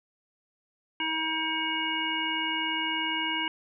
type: harmonic tone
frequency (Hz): 318.6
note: D#4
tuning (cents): +41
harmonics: 1 / 3 / 5 / 7 / 9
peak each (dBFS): -36 / -33 / -36 / -33 / -31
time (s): 1-3.48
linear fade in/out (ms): 2
effects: none

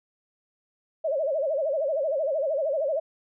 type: tone with vibrato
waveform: sine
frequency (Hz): 590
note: D5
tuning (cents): +8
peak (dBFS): -23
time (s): 1.04-3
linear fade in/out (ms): 10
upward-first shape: sine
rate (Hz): 13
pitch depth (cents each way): 180
effects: none

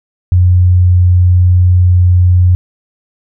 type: tone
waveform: sine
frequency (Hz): 89.9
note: F#2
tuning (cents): -49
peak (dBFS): -4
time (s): 0.32-2.55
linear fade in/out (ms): 0
effects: none

